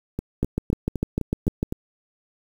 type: two click trains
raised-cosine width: 3 ms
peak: -13 / -9 dBFS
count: 7 / 9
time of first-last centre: 0.19-1.725 / 0.43-1.629 s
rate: 3.91 / 6.67 Hz
effects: 7-bit